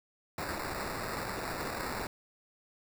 blue noise with sample-and-hold, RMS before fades -37 dBFS, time 0.38-2.07 s, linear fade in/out 2 ms, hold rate 3150 Hz, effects none

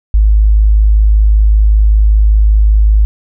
sine tone, 52.6 Hz, G#1, 23 cents sharp, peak -4 dBFS, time 0.14-3.05 s, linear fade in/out 0 ms, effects none

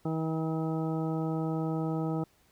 harmonic tone, 160 Hz, D#3, 49 cents sharp, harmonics 1 / 2 / 3 / 4 / 5 / 6 / 8, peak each -31 / -33 / -38 / -42 / -41 / -48 / -45 dBFS, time 0.05-2.24 s, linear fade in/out 5 ms, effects pink hiss -66 dBFS RMS until 2.51 s

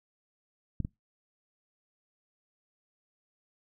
clicks, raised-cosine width 5 ms, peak -19 / -21 dBFS, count 2, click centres 0.803 / 0.849 s, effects noise-tail reverb RT60 0.2 s tail -25 dB re dry

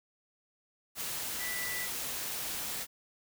sine tone in noise, 1975.5 Hz, B6, in tune, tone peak -37 dBFS, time 1.38-1.89 s, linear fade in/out 50 ms, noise white, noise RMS -37 dBFS, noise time 0.95-2.87 s, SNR -3 dB, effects none

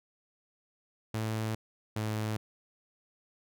sawtooth tone pair in turn, 110 / 108.11 Hz, A2 / A2, 0 / -30 cents, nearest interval unison, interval 30 cents, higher first, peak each -27 dBFS, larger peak neither, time 1.14-1.55 / 1.96-2.37 s, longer neither, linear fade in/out 5 ms, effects none

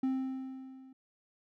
triangle tone with level ramp, 262.8 Hz, C4, 8 cents sharp, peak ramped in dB -25 to -50 dBFS, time 0.03-0.93 s, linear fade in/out 5 ms, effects none

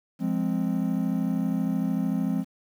triangle chord, F minor, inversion none, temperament equal, 174.61 / 207.7 / 261.6 Hz, F3 / Ab3 / C4, 0 / 0 / 0 cents, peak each -26 dBFS, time 0.19-2.45 s, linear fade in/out 50 ms, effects 9-bit

